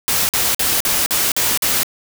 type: noise bursts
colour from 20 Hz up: white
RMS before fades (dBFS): -17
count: 7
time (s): 0.08-1.832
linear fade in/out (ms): 0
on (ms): 210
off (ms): 47
effects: none